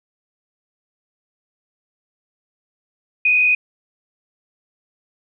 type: tone with frequency modulation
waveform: sine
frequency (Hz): 2489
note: D#7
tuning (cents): 0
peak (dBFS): -12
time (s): 3.25-3.55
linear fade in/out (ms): 5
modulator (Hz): 49.8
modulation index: 0.81
effects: none